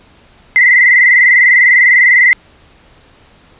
sine tone with vibrato, 2001 Hz, B6, 22 cents sharp, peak -4 dBFS, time 0.56-2.33 s, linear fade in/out 0 ms, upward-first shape square, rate 20 Hz, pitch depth 55 cents each way, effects pink hiss -45 dBFS RMS until 3.59 s + resampled to 8000 Hz

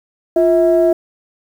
sine tone pair together, 349.2 / 648.4 Hz, F4 / E5, 0 / -29 cents, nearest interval major seventh, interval 1071 cents, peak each -11 dBFS, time 0.36-0.93 s, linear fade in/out 5 ms, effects tanh soft clip ceiling -3 dBFS + 7-bit

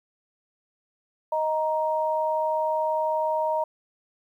sine tone pair together, 625 / 936.4 Hz, D#5 / A#5, +8 / +8 cents, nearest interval perfect fifth, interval 700 cents, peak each -25 dBFS, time 1.32-3.64 s, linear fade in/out 5 ms, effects 10-bit

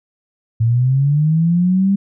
sine linear sweep, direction up, 111.2 to 199.8 Hz, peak -11 dBFS, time 0.6-1.96 s, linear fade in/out 10 ms, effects none

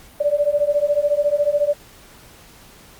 sine beating tone pair, 576 / 590 Hz, D5 / D5, -34 / +8 cents, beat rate 14 Hz, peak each -19 / -18 dBFS, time 0.2-1.74 s, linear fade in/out 10 ms, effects pink hiss -46 dBFS RMS until 2.99 s + Opus 48 kbps

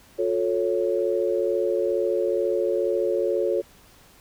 sine chord, F augmented, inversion none, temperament equal with one note detuned, 357.8 / 440 / 554.4 Hz, F4 / A4 / C#5, +42 / 0 / 0 cents, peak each -25 dBFS, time 0.18-3.62 s, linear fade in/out 20 ms, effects pink hiss -53 dBFS RMS until 4.2 s

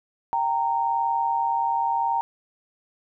sine tone pair together, 784 / 924.8 Hz, G5 / A#5, 0 / -14 cents, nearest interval minor third, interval 286 cents, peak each -26 / -22 dBFS, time 0.33-2.21 s, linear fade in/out 0 ms, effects none

